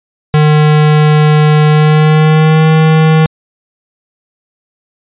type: tone with pitch glide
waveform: square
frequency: 151.8 to 157.97 Hz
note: D#3 to D#3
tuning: -42 to +27 cents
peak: -5 dBFS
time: 0.34-3.26 s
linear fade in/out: 0 ms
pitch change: +69 cents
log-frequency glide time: 1.68-2.67 s
effects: resampled to 8000 Hz